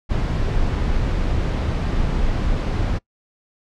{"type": "noise", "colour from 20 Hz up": "brown", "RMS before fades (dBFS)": -20, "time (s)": [0.09, 2.99], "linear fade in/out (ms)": 20, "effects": ["noise-tail reverb RT60 0.1 s tail -22 dB re dry", "low-pass 5000 Hz 12 dB/octave"]}